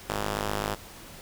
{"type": "ring-modulated tone", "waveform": "5% pulse", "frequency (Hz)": 103.6, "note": "G#2", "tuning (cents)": -4, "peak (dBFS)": -14, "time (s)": [0.09, 0.75], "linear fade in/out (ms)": 10, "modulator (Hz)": 283, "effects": ["pink hiss -46 dBFS RMS until 1.21 s"]}